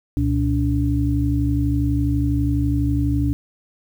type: tone cluster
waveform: sine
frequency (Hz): 66.9 / 119 / 287.5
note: C2 / A#2 / D4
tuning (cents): +39 / +36 / -37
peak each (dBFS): -21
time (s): 0.17-3.33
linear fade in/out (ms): 0
effects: 8-bit